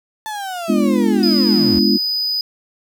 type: linear sweep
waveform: 35% pulse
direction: down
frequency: 880 to 66 Hz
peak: -22 dBFS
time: 0.26-1.79 s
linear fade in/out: 0 ms
type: chord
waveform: sine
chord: G# diminished seventh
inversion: none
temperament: equal with one note detuned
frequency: 207.7 / 246.9 / 293.7 / 343.2 Hz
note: G#3 / B3 / D4 / F4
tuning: 0 / 0 / 0 / -30 cents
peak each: -16 / -18 / -20 / -19 dBFS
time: 0.68-1.98 s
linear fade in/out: 20 ms
type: tone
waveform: triangle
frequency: 4978 Hz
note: D#8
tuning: in tune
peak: -16 dBFS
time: 1.23-2.41 s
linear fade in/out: 2 ms
effects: none